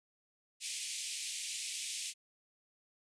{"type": "band-pass noise", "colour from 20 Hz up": "white", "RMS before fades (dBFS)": -41, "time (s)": [0.6, 2.14], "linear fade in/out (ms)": 50, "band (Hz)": [2200, 9400], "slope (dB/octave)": 48, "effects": []}